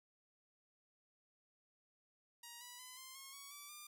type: tone with pitch steps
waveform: 5% pulse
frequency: 946 / 978.2 / 1011.6 / 1046 / 1081.7 / 1118.5 / 1156.6 / 1196 Hz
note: A#5 / B5 / B5 / C6 / C#6 / C#6 / D6 / D6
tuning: +25 / -17 / +41 / -1 / -43 / +15 / -27 / +31 cents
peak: -40 dBFS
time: 2.43-3.87 s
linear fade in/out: 5 ms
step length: 180 ms
effects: none